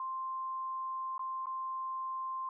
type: tone with dropouts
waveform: sine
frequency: 1050 Hz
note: C6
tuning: 6 cents sharp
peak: -35 dBFS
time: 0-2.49 s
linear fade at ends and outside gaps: 2 ms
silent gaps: 1.18-1.193 / 1.458-1.468 s
effects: none